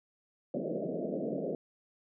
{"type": "band-pass noise", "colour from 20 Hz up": "white", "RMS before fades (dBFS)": -35, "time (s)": [0.54, 1.55], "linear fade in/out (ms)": 2, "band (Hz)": [150, 640], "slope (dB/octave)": 96, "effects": []}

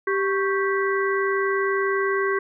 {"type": "harmonic tone with a mistuned harmonic", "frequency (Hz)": 392, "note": "G4", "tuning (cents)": 0, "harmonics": [1, 3, 4, 5], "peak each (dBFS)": [-22, -27, -28, -29], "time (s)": [0.07, 2.39], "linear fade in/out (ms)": 5, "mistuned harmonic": 3, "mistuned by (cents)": -100, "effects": []}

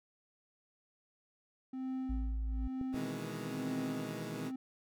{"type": "tone with tremolo", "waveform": "triangle", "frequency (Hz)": 260.6, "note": "C4", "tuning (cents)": -7, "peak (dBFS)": -33, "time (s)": [1.73, 4.56], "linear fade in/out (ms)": 5, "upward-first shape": "sine", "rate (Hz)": 1.1, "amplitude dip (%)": 90}
{"type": "tone", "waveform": "sine", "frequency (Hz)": 55.3, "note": "A1", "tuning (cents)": 9, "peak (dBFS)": -33, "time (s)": [2.09, 2.68], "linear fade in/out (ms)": 10}
{"type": "clicks", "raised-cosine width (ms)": 3, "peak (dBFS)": -31, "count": 2, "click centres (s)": [2.813, 2.943]}
{"type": "chord", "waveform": "20% pulse", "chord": "E major seventh", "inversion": "second", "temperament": "equal with one note detuned", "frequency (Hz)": [122.26, 155.56, 164.81, 207.7], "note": ["B2", "D#3", "E3", "G#3"], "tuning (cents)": [-17, 0, 0, 0], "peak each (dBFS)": [-41, -40, -41, -39], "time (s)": [2.92, 4.52], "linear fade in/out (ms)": 50}
{"effects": []}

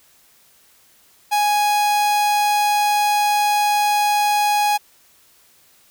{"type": "tone", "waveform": "45% pulse", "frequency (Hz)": 830.6, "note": "G#5", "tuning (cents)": 0, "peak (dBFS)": -15, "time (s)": [1.31, 4.78], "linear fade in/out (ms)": 20, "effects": ["white hiss -54 dBFS RMS until 5.9 s"]}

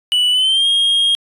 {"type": "tone with pitch glide", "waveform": "triangle", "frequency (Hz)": [2960, 3247], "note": ["F#7", "G#7"], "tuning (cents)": [0, -40], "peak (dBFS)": -10, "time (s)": [0.12, 1.15], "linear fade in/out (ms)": 0, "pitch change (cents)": 160, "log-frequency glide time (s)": [0.31, 0.67], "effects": ["resampled to 32000 Hz"]}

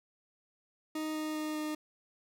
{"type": "tone with pitch steps", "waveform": "40% pulse", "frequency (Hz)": [311.1, 309.3, 307.5, 305.8], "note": ["D#4", "D#4", "D#4", "D#4"], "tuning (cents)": [0, -10, -20, -30], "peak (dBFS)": -33, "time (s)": [0.95, 1.75], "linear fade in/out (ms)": 5, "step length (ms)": 200, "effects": []}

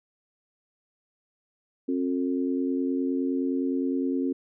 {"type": "harmonic tone", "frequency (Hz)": 89.7, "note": "F2", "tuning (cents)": 47, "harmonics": [3, 4, 5], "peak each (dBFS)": [-25, -31, -35], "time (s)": [1.88, 4.33], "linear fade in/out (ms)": 10, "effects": []}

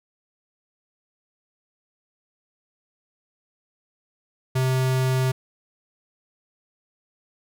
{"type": "tone", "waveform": "square", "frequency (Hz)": 130, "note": "C3", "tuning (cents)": -11, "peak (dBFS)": -20, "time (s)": [4.55, 5.32], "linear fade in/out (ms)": 10, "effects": []}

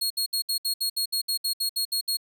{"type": "tone bursts", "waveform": "sawtooth", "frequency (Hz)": 4303, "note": "C8", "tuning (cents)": 48, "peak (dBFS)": -21, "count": 14, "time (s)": [0.01, 2.171], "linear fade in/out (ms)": 10, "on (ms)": 94, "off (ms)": 65, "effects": []}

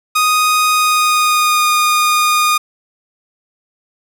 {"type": "tone with pitch glide", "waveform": "sawtooth", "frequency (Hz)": [1244.5, 1224.5], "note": ["D#6", "D#6"], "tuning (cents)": [0, -28], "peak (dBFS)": -7, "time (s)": [0.15, 2.58], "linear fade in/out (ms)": 10, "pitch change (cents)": -28, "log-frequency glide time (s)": [0.72, 1.69], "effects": []}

